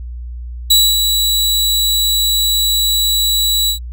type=tone with ADSR envelope; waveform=sawtooth; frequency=3918 Hz; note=B7; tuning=15 cents flat; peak=-3 dBFS; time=0.7-3.79 s; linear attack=9 ms; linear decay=240 ms; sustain=-6 dB; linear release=100 ms; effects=added 60 Hz sine -24 dBFS peak until 3.92 s